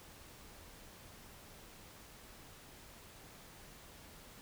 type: silence
effects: pink hiss -56 dBFS RMS until 4.41 s